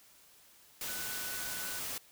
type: tone in noise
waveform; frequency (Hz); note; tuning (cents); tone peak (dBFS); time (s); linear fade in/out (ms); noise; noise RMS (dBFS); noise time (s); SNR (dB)
sine; 1491; F#6; +13; -45; 0.88-1.79; 2; white; -39; 0.81-1.98; -9
effects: white hiss -61 dBFS RMS until 2.11 s